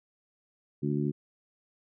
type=harmonic tone; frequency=72.6 Hz; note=D2; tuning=19 cents flat; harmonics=2 / 3 / 4 / 5; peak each=-30 / -32 / -33 / -34 dBFS; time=0.82-1.12 s; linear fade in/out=20 ms; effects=none